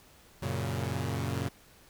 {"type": "chord", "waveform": "sawtooth", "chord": "F# major", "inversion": "none", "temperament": "equal", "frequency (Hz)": [92.5, 116.54, 138.59], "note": ["F#2", "A#2", "C#3"], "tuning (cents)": [0, 0, 0], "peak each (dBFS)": -31, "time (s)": [0.42, 1.49], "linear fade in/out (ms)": 10, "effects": ["pink hiss -58 dBFS RMS until 1.89 s"]}